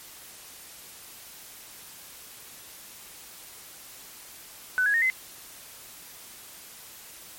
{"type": "tone with pitch steps", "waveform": "sine", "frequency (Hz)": [1500, 1664.4, 1846.7, 2049], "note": ["F#6", "G#6", "A#6", "C7"], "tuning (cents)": [23, 3, -17, -37], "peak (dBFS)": -20, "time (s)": [4.78, 5.1], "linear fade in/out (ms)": 0, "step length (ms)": 80, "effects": ["white hiss -46 dBFS RMS until 7.38 s", "MP3 64 kbps"]}